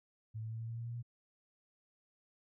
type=tone with pitch steps; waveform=sine; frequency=110 / 111.28 / 112.57 / 113.88 / 115.2 / 116.54 / 117.9 / 119.26 Hz; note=A2 / A2 / A2 / A#2 / A#2 / A#2 / A#2 / A#2; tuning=0 / +20 / +40 / -40 / -20 / 0 / +20 / +40 cents; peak=-39 dBFS; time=0.34-1.028 s; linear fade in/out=20 ms; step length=86 ms; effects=none